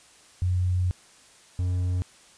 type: tone pair in turn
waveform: sine / triangle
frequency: 90.7 / 90.39 Hz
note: F#2 / F#2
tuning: -34 / -40 cents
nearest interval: unison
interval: 6 cents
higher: first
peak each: -21 dBFS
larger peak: neither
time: 0.42-0.91 / 1.59-2.02 s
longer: first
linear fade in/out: 0 ms
effects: white hiss -54 dBFS RMS until 2.37 s + resampled to 22050 Hz